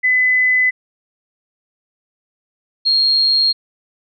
sine tone pair in turn, 2011 / 4248 Hz, B6 / C8, +31 / +25 cents, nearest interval octave + minor second, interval 1294 cents, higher second, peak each -11 dBFS, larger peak neither, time 0.03-0.71 / 2.85-3.53 s, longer neither, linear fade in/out 20 ms, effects none

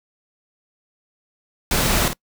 pink noise with echo, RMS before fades -19 dBFS, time 1.71-2.08 s, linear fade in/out 2 ms, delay 52 ms, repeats 1, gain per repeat -8 dB, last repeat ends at 2.132 s, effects noise-tail reverb RT60 0.1 s tail -25 dB re dry

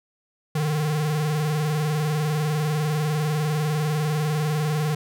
square tone with vibrato, 151.6 Hz, D#3, 45 cents flat, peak -22 dBFS, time 0.55-4.95 s, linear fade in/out 5 ms, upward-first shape square, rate 20 Hz, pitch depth 64 cents each way, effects none

